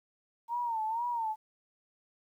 sine tone with vibrato, 917 Hz, A#5, 29 cents flat, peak -30 dBFS, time 0.48-1.36 s, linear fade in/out 50 ms, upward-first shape sine, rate 2.1 Hz, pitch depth 98 cents each way, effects 11-bit

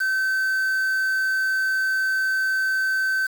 triangle tone with quantisation, 1538 Hz, G6, 33 cents flat, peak -18 dBFS, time 0-3.27 s, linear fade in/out 10 ms, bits 6, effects none

